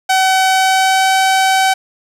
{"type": "tone with pitch glide", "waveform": "sawtooth", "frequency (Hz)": [758, 763.7], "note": ["F#5", "G5"], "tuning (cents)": [42, -45], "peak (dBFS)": -6, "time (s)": [0.09, 1.74], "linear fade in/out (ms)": 10, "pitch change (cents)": 13, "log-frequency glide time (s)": [0.49, 1.14], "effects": ["low-pass 11000 Hz 12 dB/octave", "7-bit"]}